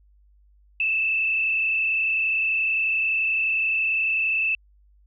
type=tone with frequency modulation; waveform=sine; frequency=2631 Hz; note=E7; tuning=4 cents flat; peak=-20 dBFS; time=0.8-4.55 s; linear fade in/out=2 ms; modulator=31.5 Hz; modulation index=1.8; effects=added 50 Hz sine -54 dBFS peak until 5.06 s